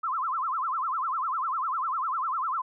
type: tone with vibrato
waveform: sine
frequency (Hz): 1174.7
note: D6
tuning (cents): 0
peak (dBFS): -26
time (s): 0.03-2.62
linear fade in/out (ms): 10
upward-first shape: sine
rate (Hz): 10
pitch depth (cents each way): 260
effects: none